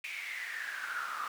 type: noise with high-pass filter sweep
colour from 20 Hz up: brown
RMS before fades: -39 dBFS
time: 0.04-1.28 s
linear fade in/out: 2 ms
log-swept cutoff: 2400 to 1200 Hz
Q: 8.6
effects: none